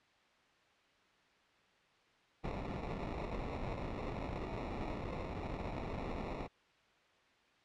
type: noise with sample-and-hold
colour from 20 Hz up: pink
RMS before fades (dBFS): -41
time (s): 2.43-6.48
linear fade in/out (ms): 20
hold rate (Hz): 1575
effects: white hiss -68 dBFS RMS until 7.64 s + low-pass 3000 Hz 12 dB/octave